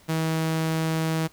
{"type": "tone", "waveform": "sawtooth", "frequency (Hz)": 160.6, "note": "E3", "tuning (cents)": -45, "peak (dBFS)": -19, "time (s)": [0.08, 1.28], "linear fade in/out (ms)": 20, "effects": ["pink hiss -55 dBFS RMS until 1.32 s"]}